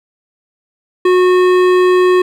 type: tone with hard clipping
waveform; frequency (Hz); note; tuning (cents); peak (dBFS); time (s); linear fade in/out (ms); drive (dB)
sine; 364.8; F#4; -24; -9; 1.05-2.22; 5; 14
effects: none